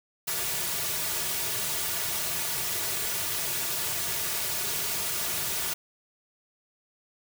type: noise with comb filter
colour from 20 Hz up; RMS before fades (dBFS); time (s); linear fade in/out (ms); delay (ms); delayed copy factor
white; -30; 0.27-5.74; 10; 3.8; -0.95
effects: none